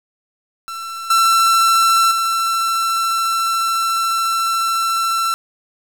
45% pulse tone with level steps, 1343 Hz, E6, 32 cents sharp, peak -26 / -11 / -16 dBFS, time 0.68-5.34 s, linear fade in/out 0 ms, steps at 1.1 / 2.11 s, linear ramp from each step 5 ms, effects 7-bit

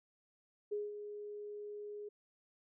sine tone with ADSR envelope, 415.3 Hz, G#4, in tune, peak -34 dBFS, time 0.71-2.09 s, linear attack 15 ms, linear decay 190 ms, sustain -9 dB, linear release 9 ms, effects none

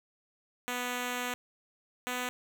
5% pulse tone pair in turn, 246.9 / 248.9 Hz, B3 / B3, 0 / +14 cents, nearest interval unison, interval 14 cents, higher second, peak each -21 / -21 dBFS, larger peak neither, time 0.68-1.34 / 2.07-2.29 s, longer first, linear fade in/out 0 ms, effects none

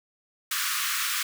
pink high-pass noise, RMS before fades -28 dBFS, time 0.51-1.23 s, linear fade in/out 5 ms, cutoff 1100 Hz, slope 96 dB/octave, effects none

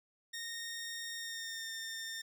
15% pulse tone with pitch glide, 1848 to 1812.1 Hz, A#6 to A#6, -16 to -49 cents, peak -34 dBFS, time 0.33-2.22 s, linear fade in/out 10 ms, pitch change -33 cents, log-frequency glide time 1.15-1.71 s, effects none

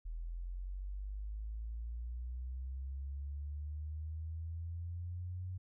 sine linear sweep, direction up, 40.1 to 92.5 Hz, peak -39 dBFS, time 0.05-5.58 s, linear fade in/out 10 ms, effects none

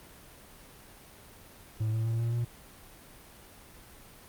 triangle tone with pitch steps, 109.6 / 111.84 / 114.12 / 116.45 / 118.83 Hz, A2 / A2 / A#2 / A#2 / A#2, -6 / +29 / -36 / -1 / +34 cents, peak -25 dBFS, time 1.8-2.45 s, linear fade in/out 10 ms, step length 130 ms, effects pink hiss -52 dBFS RMS until 4.28 s + Opus 32 kbps

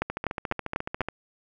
two click trains, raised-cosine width 0.5 ms, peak -10 / -15 dBFS, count 5 / 15, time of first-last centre 0.02-1.008 / 0.1-1.086 s, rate 4.05 / 14.2 Hz, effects none

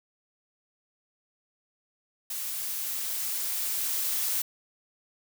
blue noise with level ramp, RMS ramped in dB -34 to -28 dBFS, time 2.3-4.42 s, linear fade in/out 5 ms, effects none

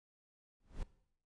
brown noise with exponential growth, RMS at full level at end -37 dBFS, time 0.6-0.83 s, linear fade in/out 2 ms, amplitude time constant 48 ms, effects noise-tail reverb RT60 0.7 s tail -18 dB re dry + resampled to 22050 Hz

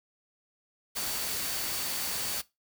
sine tone in noise, 4500 Hz, C#8, 25 cents sharp, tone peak -41 dBFS, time 0.95-2.42 s, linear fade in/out 20 ms, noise white, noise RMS -33 dBFS, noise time 0.95-2.42 s, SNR -11 dB, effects noise-tail reverb RT60 0.2 s tail -19 dB re dry

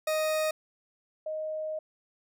40% pulse / sine tone pair in turn, 623 / 623 Hz, D#5 / D#5, +2 / +2 cents, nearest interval unison, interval 0 cents, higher neither, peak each -25 / -31 dBFS, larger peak first, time 0.07-0.51 / 1.26-1.79 s, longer second, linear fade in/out 5 ms, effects none

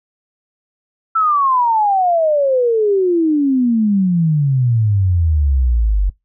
sine exponential sweep, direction down, 1338 to 46.15 Hz, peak -11 dBFS, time 1.15-6.1 s, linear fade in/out 10 ms, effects noise-tail reverb RT60 0.2 s tail -25 dB re dry

